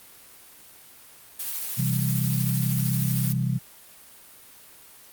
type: noise with tremolo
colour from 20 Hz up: blue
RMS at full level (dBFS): -30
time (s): 1.39-3.33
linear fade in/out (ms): 10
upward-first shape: sine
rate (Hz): 13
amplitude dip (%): 25
type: chord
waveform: sine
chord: C major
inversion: none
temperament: equal with one note detuned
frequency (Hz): 129.01 / 164.81 / 196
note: C3 / E3 / G3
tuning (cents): -24 / 0 / 0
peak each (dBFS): -24 / -28 / -30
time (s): 1.77-3.59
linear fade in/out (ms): 20
effects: white hiss -49 dBFS RMS until 5.12 s + Opus 32 kbps